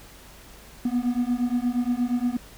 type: beating tone pair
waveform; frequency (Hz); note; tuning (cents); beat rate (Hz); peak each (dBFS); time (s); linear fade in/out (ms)
triangle; 240 / 248.5; B3 / B3; -49 / +11; 8.5; -23; 0.85-2.37; 5
effects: added 50 Hz sine -52 dBFS peak until 2.57 s + pink hiss -48 dBFS RMS until 2.57 s